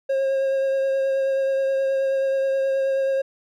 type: tone with vibrato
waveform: triangle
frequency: 539 Hz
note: C#5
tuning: 49 cents flat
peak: -17 dBFS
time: 0.09-3.22 s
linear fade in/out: 10 ms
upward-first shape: triangle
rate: 9.4 Hz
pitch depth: 17 cents each way
effects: none